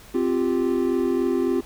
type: chord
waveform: triangle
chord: C suspended fourth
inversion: none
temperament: just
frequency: 261.6 / 348.8 / 392.4 Hz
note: C4 / F4 / G4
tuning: 0 / -2 / +2 cents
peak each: -22 / -21 / -23 dBFS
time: 0.14-1.61 s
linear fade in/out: 10 ms
effects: added 50 Hz sine -48 dBFS peak until 1.65 s + pink hiss -47 dBFS RMS until 1.65 s